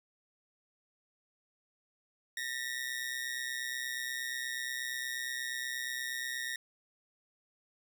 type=ring-modulated tone; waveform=sawtooth; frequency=1864.7 Hz; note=A#6; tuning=in tune; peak=-29 dBFS; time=2.37-6.56 s; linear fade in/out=2 ms; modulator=64.2 Hz; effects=none